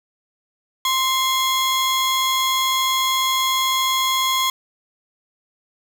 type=tone pair together; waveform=35% pulse; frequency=1049 / 3330 Hz; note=C6 / G#7; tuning=+4 / +4 cents; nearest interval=octave + minor sixth; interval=2000 cents; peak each=-18 / -19 dBFS; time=0.85-4.5 s; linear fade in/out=2 ms; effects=none